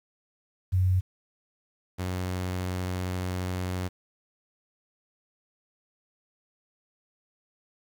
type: tone pair in turn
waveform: sine / sawtooth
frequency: 92.5 / 91.49 Hz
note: F#2 / F#2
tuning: 0 / -19 cents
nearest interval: unison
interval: 19 cents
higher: first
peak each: -20 / -25 dBFS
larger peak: first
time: 0.72-1.01 / 1.98-3.89 s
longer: second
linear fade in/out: 20 ms
effects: 9-bit